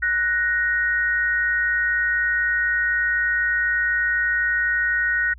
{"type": "tone pair together", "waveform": "sine", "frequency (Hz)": [1479.8, 1872], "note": ["F#6", "A#6"], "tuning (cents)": [0, 7], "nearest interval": "major third", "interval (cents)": 407, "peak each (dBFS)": -21, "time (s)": [0.02, 5.34], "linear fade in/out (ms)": 10, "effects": ["added 60 Hz sine -40 dBFS peak until 5.38 s"]}